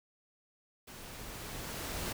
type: noise with level ramp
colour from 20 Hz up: pink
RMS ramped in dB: -49 to -37 dBFS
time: 0.87-2.13 s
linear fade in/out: 10 ms
effects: none